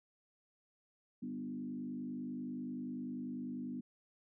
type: tone with frequency modulation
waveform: sine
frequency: 246.9 Hz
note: B3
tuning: in tune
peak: -39 dBFS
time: 1.22-3.81 s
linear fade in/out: 10 ms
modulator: 50.2 Hz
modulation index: 1
effects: none